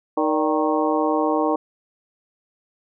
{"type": "harmonic tone with a mistuned harmonic", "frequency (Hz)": 155.56, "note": "D#3", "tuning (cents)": 0, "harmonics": [2, 3, 4, 5, 6, 7], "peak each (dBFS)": [-22, -24, -25, -26, -27, -27], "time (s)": [0.17, 1.56], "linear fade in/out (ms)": 5, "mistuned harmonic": 4, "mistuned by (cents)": -89, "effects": []}